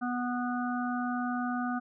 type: harmonic tone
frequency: 246 Hz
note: B3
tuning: 7 cents flat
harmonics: 1 / 3 / 5 / 6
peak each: -31 / -36 / -38 / -39 dBFS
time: 0.01-1.8 s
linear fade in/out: 20 ms
effects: none